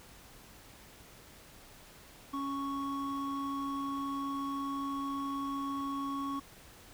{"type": "tone pair together", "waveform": "triangle", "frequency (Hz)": [277.2, 1108.8], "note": ["C#4", "C#6"], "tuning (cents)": [0, 0], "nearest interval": "2 octaves", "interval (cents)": 2400, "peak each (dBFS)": [-34, -35], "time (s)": [2.33, 6.4], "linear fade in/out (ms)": 10, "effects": ["pink hiss -55 dBFS RMS until 6.93 s"]}